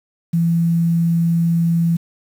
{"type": "tone", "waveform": "sine", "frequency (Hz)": 167.9, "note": "E3", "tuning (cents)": 32, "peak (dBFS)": -13, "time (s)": [0.33, 1.97], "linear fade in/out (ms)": 10, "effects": ["7-bit"]}